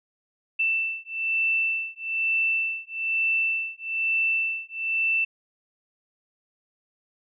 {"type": "beating tone pair", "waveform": "sine", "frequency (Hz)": [2665, 2666.1], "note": ["E7", "E7"], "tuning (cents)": [18, 19], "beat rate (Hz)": 1.1, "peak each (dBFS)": -26, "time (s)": [0.59, 5.25], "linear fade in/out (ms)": 10, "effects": []}